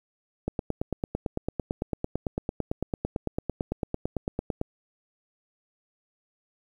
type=click train; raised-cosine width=2 ms; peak=-14 dBFS; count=38; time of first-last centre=0.48-4.614 s; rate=8.95 Hz; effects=9-bit